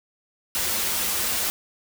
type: noise with comb filter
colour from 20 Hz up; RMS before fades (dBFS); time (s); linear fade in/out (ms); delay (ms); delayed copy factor
white; -25; 0.55-1.5; 0; 7; -0.7
effects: none